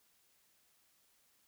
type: silence
effects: white hiss -72 dBFS RMS until 1.47 s